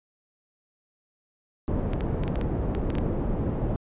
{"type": "low-pass noise", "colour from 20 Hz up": "pink", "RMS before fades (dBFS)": -27, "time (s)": [1.68, 3.76], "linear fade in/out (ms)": 0, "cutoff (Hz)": 490, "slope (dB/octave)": 12}
{"type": "clicks", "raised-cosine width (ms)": 0.3, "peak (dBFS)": -20, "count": 10, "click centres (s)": [1.934, 2.008, 2.236, 2.279, 2.357, 2.413, 2.75, 2.903, 2.953, 2.984]}
{"effects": ["resampled to 8000 Hz"]}